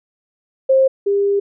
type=tone pair in turn; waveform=sine; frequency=531 / 401.1 Hz; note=C5 / G4; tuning=+25 / +40 cents; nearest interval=perfect fourth; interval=485 cents; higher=first; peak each=-9 / -13 dBFS; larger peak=first; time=0.69-0.88 / 1.06-1.4 s; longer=second; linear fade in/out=10 ms; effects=none